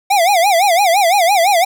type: tone with vibrato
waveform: square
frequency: 740 Hz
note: F#5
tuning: in tune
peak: -10 dBFS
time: 0.1-1.65 s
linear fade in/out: 10 ms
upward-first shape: sine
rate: 5.9 Hz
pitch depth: 200 cents each way
effects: none